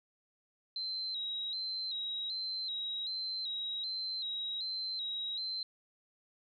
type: tone with vibrato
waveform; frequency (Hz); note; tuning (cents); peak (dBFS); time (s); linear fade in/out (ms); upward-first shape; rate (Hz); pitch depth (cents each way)
sine; 3962; B7; +5; -35; 0.76-5.63; 2; square; 1.3; 58
effects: none